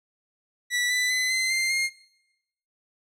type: tone with pitch steps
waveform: sawtooth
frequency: 1958 / 1991.1 / 2025 / 2059 / 2094 / 2129 Hz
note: B6 / B6 / B6 / C7 / C7 / C7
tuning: -15 / +14 / +43 / -28 / +1 / +30 cents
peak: -19 dBFS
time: 0.7-1.9 s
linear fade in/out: 50 ms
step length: 200 ms
effects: noise-tail reverb RT60 0.9 s tail -21 dB re dry + low-pass 10000 Hz 12 dB/octave